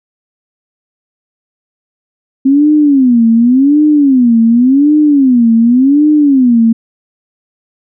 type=tone with vibrato; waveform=sine; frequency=262.3 Hz; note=C4; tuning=4 cents sharp; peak=-4 dBFS; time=2.45-6.73 s; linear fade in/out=10 ms; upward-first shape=sine; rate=0.89 Hz; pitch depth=250 cents each way; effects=none